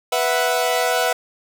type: chord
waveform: sawtooth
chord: B suspended fourth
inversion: none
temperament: equal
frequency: 493.9 / 659.3 / 740 Hz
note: B4 / E5 / F#5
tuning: 0 / 0 / 0 cents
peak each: -18 dBFS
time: 0.12-1.13 s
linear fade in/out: 5 ms
effects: none

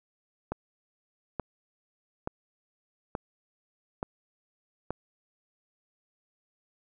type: click train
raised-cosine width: 1 ms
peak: -17 dBFS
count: 6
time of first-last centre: 0.52-4.906 s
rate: 1.14 Hz
effects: none

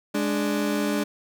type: tone pair together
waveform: 30% pulse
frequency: 207.7 / 293.7 Hz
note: G#3 / D4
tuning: 0 / 0 cents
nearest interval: tritone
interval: 600 cents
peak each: -23 dBFS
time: 0.14-1.04 s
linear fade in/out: 10 ms
effects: none

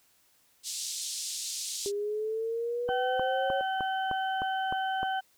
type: band-pass noise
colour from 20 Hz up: white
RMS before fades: -36 dBFS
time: 0.63-1.92 s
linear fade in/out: 50 ms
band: 3700 to 8500 Hz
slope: 24 dB/octave
type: linear sweep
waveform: sine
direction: up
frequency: 400 to 552 Hz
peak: -29 dBFS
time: 1.86-3.61 s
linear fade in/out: 0 ms
type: harmonic tone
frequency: 764 Hz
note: G5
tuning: 45 cents flat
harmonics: 1 / 2 / 4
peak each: -29 / -35 / -41 dBFS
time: 2.88-5.21 s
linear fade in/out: 20 ms
type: click train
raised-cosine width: 1 ms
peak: -21 dBFS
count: 8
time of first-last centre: 2.89-5.031 s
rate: 3.27 Hz
effects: white hiss -66 dBFS RMS until 5.37 s

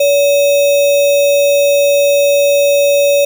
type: tone with sample-and-hold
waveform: sine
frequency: 569 Hz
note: C#5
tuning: 45 cents sharp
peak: -7 dBFS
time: 0-3.25 s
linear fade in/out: 5 ms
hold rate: 3150 Hz
effects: none

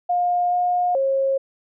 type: tone with pitch steps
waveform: sine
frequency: 710 / 715 / 540 Hz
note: F5 / F5 / C#5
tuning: +28 / +41 / -45 cents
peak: -17 dBFS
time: 0.09-1.38 s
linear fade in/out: 10 ms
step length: 430 ms
effects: none

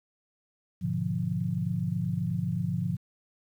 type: chord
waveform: sine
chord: G# diminished seventh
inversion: none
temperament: equal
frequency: 103.83 / 123.47 / 146.83 / 174.61 Hz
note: G#2 / B2 / D3 / F3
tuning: 0 / 0 / 0 / 0 cents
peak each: -34 / -34 / -33 / -30 dBFS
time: 0.81-2.97 s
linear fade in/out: 20 ms
effects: 10-bit

